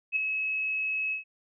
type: tone with ADSR envelope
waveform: sine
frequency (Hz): 2574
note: E7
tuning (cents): -42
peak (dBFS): -21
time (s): 0.12-1.24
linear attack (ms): 44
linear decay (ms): 3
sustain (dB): -6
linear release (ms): 120
effects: none